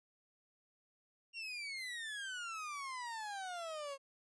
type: exponential sweep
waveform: 30% pulse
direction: down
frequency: 2794 to 540 Hz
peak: -39 dBFS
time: 1.33-3.98 s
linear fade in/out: 50 ms
effects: resampled to 22050 Hz